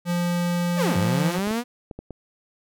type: tone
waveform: square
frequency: 174.61 Hz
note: F3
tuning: in tune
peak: -22 dBFS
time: 0.05-1.4 s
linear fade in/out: 50 ms
type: linear two-way sweep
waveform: sawtooth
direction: down then up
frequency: 651 to 91.5 to 247.7 Hz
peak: -19 dBFS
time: 0.76-1.64 s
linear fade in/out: 50 ms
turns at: 0.97 s
type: clicks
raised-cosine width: 2 ms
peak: -22 dBFS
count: 6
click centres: 1.388 / 1.473 / 1.51 / 1.912 / 1.99 / 2.107 s
effects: none